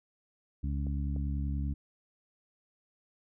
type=harmonic tone; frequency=70.4 Hz; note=C#2; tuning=27 cents sharp; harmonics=1 / 2 / 3 / 4; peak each=-31 / -37 / -41 / -43 dBFS; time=0.63-1.74 s; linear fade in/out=10 ms
type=clicks; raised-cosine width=2 ms; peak=-33 / -32 dBFS; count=2; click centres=0.868 / 1.163 s
effects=none